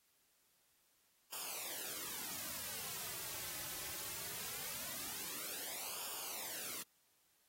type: noise with flanger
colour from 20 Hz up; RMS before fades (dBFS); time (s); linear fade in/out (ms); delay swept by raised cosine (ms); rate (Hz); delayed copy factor
white; -45; 1.32-6.83; 10; 0.49 to 4.29; 0.21; -0.8
effects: white hiss -75 dBFS RMS until 7.48 s + AAC 48 kbps